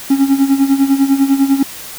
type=tone with tremolo; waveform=triangle; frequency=273.6 Hz; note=C#4; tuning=23 cents flat; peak=-4 dBFS; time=0.1-1.63 s; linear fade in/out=5 ms; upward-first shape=sine; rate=10 Hz; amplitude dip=75%; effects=white hiss -30 dBFS RMS until 1.98 s